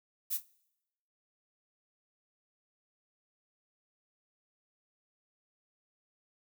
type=noise with echo; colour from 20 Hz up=violet; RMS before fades=-33 dBFS; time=0.3-0.38 s; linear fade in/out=20 ms; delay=26 ms; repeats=3; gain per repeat=-11 dB; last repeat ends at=0.458 s; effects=noise-tail reverb RT60 0.9 s tail -24 dB re dry